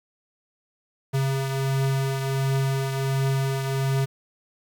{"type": "beating tone pair", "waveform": "square", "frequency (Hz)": [135, 136.4], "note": ["C#3", "C#3"], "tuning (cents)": [-45, -28], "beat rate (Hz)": 1.4, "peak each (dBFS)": [-23, -32], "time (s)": [1.13, 4.06], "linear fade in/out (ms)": 20, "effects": ["8-bit"]}